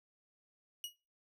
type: tone with exponential decay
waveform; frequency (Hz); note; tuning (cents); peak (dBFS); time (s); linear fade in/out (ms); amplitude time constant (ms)
sawtooth; 2900; F#7; -35; -33; 0.84-0.96; 1; 24
effects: noise-tail reverb RT60 0.3 s tail -22 dB re dry